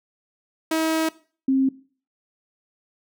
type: tone pair in turn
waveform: sawtooth / sine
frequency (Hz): 320.2 / 266.5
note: D#4 / C4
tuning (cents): +50 / +32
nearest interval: minor third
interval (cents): 318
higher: first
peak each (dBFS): -16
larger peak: neither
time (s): 0.71-1.09 / 1.48-1.69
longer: first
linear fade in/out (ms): 5
effects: noise-tail reverb RT60 0.4 s tail -19 dB re dry